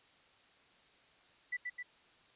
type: tone with echo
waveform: sine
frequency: 1975.5 Hz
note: B6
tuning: in tune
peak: -34 dBFS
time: 1.52-1.57 s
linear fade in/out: 10 ms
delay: 130 ms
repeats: 2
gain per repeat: -3 dB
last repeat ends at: 1.83 s
effects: white hiss -65 dBFS RMS until 2.35 s + resampled to 8000 Hz